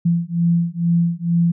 sine beating tone pair, 169.1 / 171.3 Hz, E3 / F3, +44 / -33 cents, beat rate 2.2 Hz, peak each -18 dBFS, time 0.05-1.52 s, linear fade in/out 10 ms, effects none

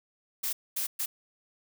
blue noise bursts at uneven times, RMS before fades -31 dBFS, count 3, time 0.43-0.53 / 0.76-0.87 / 0.99-1.06 s, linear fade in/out 10 ms, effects none

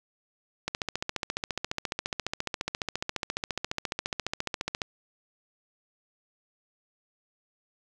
click train, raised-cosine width 0.2 ms, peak -12 dBFS, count 61, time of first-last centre 0.68-4.818 s, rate 14.5 Hz, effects none

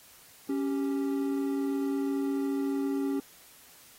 triangle tone pair together, 277.2 / 392 Hz, C#4 / G4, 0 / 0 cents, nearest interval tritone, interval 600 cents, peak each -26 / -32 dBFS, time 0.49-3.2 s, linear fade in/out 5 ms, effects white hiss -55 dBFS RMS until 3.98 s + AAC 48 kbps

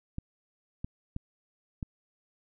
clicks, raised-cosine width 5 ms, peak -22 dBFS, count 4, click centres 0.184 / 0.845 / 1.164 / 1.828 s, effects none

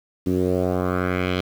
10% pulse tone with low-pass filter sweep, 91.1 Hz, F#2, 26 cents flat, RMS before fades -22 dBFS, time 0.26-1.41 s, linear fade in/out 10 ms, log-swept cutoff 290 to 3600 Hz, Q 2.2, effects 7-bit

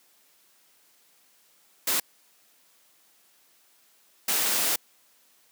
white noise bursts at uneven times, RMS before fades -25 dBFS, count 2, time 1.87-2 / 4.28-4.76 s, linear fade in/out 5 ms, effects white hiss -62 dBFS RMS until 5.51 s + high-pass 200 Hz 12 dB/octave

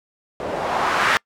blue noise with low-pass filter sweep, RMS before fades -21 dBFS, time 0.4-1.17 s, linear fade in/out 0 ms, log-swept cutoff 490 to 1700 Hz, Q 1.6, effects noise-tail reverb RT60 0.1 s tail -26 dB re dry

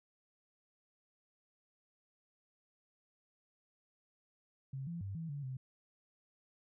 sine tone with pitch steps, 134.5 / 169.8 / 98.1 / 163.6 / 143 / 130.4 Hz, C3 / F3 / G2 / E3 / D3 / C3, +48 / -48 / +2 / -13 / -46 / -5 cents, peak -39 dBFS, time 4.73-5.57 s, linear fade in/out 5 ms, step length 140 ms, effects none

